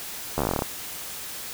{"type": "slowing click train", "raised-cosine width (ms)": 1, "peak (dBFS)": -10, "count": 13, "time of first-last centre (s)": [0.38, 0.622], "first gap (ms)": 12, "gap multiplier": 1.09, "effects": ["white hiss -36 dBFS RMS until 1.53 s"]}